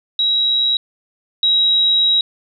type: tone pair in turn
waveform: sine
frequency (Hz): 3857 / 3842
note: B7 / B7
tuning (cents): -42 / -48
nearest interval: unison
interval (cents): 6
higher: first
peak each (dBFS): -13 / -11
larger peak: second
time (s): 0.19-0.77 / 1.43-2.21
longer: second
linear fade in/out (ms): 2
effects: none